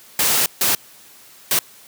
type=noise bursts at uneven times; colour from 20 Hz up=white; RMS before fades=-17 dBFS; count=3; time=0.19-0.46 / 0.61-0.75 / 1.51-1.59 s; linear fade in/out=2 ms; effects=white hiss -46 dBFS RMS until 1.87 s + high-pass 100 Hz 12 dB/octave